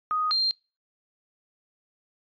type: tone pair in turn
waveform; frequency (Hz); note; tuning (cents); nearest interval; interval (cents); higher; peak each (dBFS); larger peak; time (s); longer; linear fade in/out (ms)
sine; 1246 / 4182; D#6 / C8; +2 / -2; octave + major sixth; 2096; second; -23 / -21; second; 0.11-0.31 / 0.31-0.51; neither; 0
effects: noise-tail reverb RT60 0.3 s tail -26 dB re dry + resampled to 11025 Hz